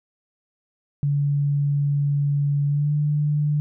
sine tone with pitch glide, 143.2 to 148.25 Hz, D3 to D3, -43 to +17 cents, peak -18 dBFS, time 1.03-3.6 s, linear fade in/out 0 ms, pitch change +60 cents, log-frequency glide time 2.67-2.93 s, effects none

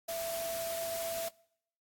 sine tone in noise, 667 Hz, E5, 20 cents sharp, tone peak -35 dBFS, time 0.08-1.29 s, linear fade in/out 10 ms, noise white, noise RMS -41 dBFS, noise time 0.08-1.29 s, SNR +3 dB, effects noise-tail reverb RT60 0.7 s tail -24 dB re dry + AAC 64 kbps

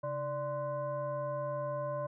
sine tone with frequency modulation, 587.3 Hz, D5, in tune, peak -33 dBFS, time 0.03-2.07 s, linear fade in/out 10 ms, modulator 451 Hz, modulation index 0.92, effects none

